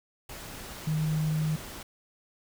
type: tone in noise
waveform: sine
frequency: 155.56 Hz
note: D#3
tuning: in tune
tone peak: -25 dBFS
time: 0.87-1.56 s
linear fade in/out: 5 ms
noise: pink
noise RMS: -42 dBFS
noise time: 0.29-1.83 s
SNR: +14 dB
effects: none